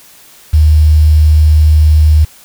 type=tone with quantisation; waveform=sine; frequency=76.9 Hz; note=D#2; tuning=20 cents flat; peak=-3 dBFS; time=0.53-2.25 s; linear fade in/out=10 ms; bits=5; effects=white hiss -40 dBFS RMS until 2.44 s